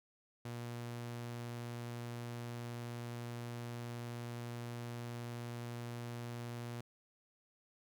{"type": "tone", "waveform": "sawtooth", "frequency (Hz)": 119.2, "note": "A#2", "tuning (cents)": 39, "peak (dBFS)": -38, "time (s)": [0.45, 6.81], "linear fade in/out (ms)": 5, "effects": []}